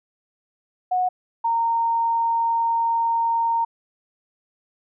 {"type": "tone pair in turn", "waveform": "sine", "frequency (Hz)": [732, 922.3], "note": ["F#5", "A#5"], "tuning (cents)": [-19, -19], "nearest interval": "major third", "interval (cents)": 400, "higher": "second", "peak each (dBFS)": -18, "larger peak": "neither", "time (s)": [[0.91, 1.09], [1.44, 3.65]], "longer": "second", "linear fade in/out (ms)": 10, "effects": []}